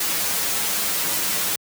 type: noise with comb filter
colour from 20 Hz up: white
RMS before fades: -23 dBFS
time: 0-1.56 s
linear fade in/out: 5 ms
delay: 7.9 ms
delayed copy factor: -0.95
effects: high-pass 100 Hz 12 dB/octave